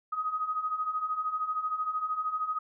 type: beating tone pair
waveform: sine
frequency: 1247 / 1260 Hz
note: D#6 / D#6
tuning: +3 / +21 cents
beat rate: 13 Hz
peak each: -35 / -30 dBFS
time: 0.12-2.59 s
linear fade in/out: 10 ms
effects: none